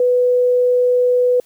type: tone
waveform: sine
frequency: 495.4 Hz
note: B4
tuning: 5 cents sharp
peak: -11 dBFS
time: 0-1.4 s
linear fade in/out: 2 ms
effects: white hiss -55 dBFS RMS until 1.45 s